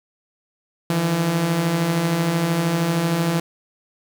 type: beating tone pair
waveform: sawtooth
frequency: 155.56 / 168.56 Hz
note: D#3 / E3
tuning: 0 / +39 cents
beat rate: 13 Hz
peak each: -23 / -15 dBFS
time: 0.9-3.4 s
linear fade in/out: 2 ms
effects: 7-bit